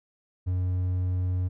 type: tone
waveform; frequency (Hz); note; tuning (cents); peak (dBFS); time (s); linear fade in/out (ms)
triangle; 91.1; F#2; -26; -22; 0.46-1.49; 20
effects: none